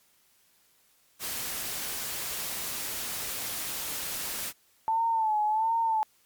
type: noise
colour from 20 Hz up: white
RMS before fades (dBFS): -34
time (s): 1.19-4.53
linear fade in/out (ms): 50
type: tone with vibrato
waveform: sine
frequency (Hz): 880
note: A5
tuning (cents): 0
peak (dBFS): -23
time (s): 4.88-6.03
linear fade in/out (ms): 0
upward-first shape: sine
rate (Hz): 1.4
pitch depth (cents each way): 72
effects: white hiss -65 dBFS RMS until 6.25 s + MP3 96 kbps